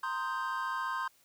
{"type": "chord", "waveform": "triangle", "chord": "C minor seventh", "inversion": "third", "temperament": "equal", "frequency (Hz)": [932.3, 1046.5, 1244.5, 1568], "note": ["Bb5", "C6", "Eb6", "G6"], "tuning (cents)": [0, 0, 0, 0], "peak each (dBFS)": [-39, -33, -39, -36], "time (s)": [0.03, 1.08], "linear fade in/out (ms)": 5, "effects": ["white hiss -66 dBFS RMS until 1.24 s"]}